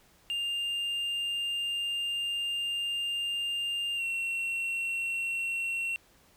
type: tone with pitch glide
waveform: triangle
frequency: 2802 to 2724 Hz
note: F7 to F7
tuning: +5 to -44 cents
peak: -28 dBFS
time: 0.3-5.96 s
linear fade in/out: 0 ms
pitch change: -49 cents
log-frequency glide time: 3.96-4.03 s
effects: pink hiss -62 dBFS RMS until 6.36 s